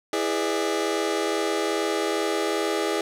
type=chord; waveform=sawtooth; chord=E dominant seventh; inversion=none; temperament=just; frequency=329.6 / 412 / 494.4 / 593.3 Hz; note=E4 / G#4 / B4 / D5; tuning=0 / -14 / +2 / +18 cents; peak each=-24 / -22 / -28 / -27 dBFS; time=0.13-3.01 s; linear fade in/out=2 ms; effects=low-pass 10000 Hz 12 dB/octave + 9-bit